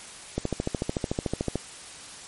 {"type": "click train", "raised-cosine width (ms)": 2, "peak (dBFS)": -12, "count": 17, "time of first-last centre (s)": [0.38, 1.556], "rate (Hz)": 13.6, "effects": ["white hiss -43 dBFS RMS until 2.27 s", "MP3 48 kbps"]}